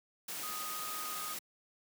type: tone in noise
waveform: sine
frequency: 1244.5 Hz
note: D#6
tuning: in tune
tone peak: -42 dBFS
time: 0.43-1.34 s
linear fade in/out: 5 ms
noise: white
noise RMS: -41 dBFS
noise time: 0.28-1.39 s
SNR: -4 dB
effects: high-pass 150 Hz 12 dB/octave